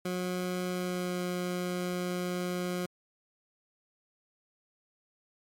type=tone with pitch glide; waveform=20% pulse; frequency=181.1 to 179.33 Hz; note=F#3 to F3; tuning=-37 to +46 cents; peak=-26 dBFS; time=0.05-2.86 s; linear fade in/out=5 ms; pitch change=-17 cents; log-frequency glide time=0.68-1.21 s; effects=MP3 96 kbps